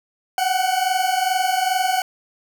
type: tone pair together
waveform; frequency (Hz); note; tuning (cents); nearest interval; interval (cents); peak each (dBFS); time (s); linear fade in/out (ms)
40% pulse; 735.6 / 758; F#5 / F#5; -10 / +42; minor second; 52; -20; 0.38-2.02; 2
effects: none